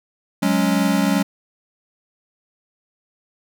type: chord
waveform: square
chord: F# suspended second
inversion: none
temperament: equal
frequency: 185 / 207.7 / 277.2 Hz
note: F#3 / G#3 / C#4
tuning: 0 / 0 / 0 cents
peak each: -21 dBFS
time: 0.42-1.23 s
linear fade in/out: 10 ms
effects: none